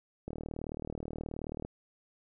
click train, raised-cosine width 2 ms, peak -25 dBFS, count 54, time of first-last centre 0.28-1.65 s, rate 38.7 Hz, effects none

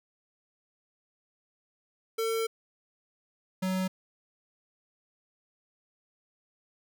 square tone pair in turn, 449.9 / 186.99 Hz, A4 / F#3, +39 / +19 cents, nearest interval octave + minor third, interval 1520 cents, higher first, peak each -28 dBFS, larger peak neither, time 2.18-2.47 / 3.62-3.88 s, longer first, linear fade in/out 10 ms, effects none

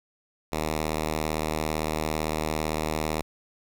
5% pulse tone, 77.78 Hz, D#2, in tune, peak -15 dBFS, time 0.52-3.22 s, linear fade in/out 5 ms, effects none

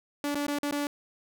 sawtooth tone with dropouts, 289 Hz, D4, 28 cents flat, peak -24 dBFS, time 0.24-0.87 s, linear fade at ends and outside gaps 1 ms, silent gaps 0.346-0.353 / 0.467-0.481 / 0.587-0.631 / 0.711-0.723 s, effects none

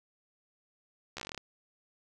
slowing click train, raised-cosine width 0.2 ms, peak -22 dBFS, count 11, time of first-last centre 1.17-1.377 s, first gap 13 ms, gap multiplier 1.1, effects none

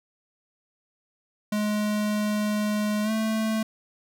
square tone with pitch glide, 210.2 to 219.9 Hz, G#3 to A3, +21 to -1 cents, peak -24 dBFS, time 1.52-3.63 s, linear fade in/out 5 ms, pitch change +78 cents, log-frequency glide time 3.03-3.11 s, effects none

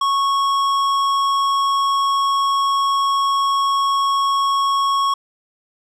sine tone with tanh clipping, 1103 Hz, C#6, 9 cents flat, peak -17 dBFS, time 0.01-5.14 s, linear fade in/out 5 ms, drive 13 dB, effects none

